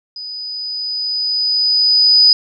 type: tone with level ramp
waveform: sine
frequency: 4978 Hz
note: D#8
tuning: in tune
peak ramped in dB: -26 to -5 dBFS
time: 0.16-2.33 s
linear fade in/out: 2 ms
effects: none